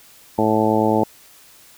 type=harmonic tone; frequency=108.9 Hz; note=A2; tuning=17 cents flat; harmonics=1 / 2 / 3 / 4 / 5 / 6 / 7 / 8; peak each=-27 / -21 / -21 / -22 / -23 / -25 / -25 / -22 dBFS; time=0.38-1.04 s; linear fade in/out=5 ms; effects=white hiss -48 dBFS RMS until 1.77 s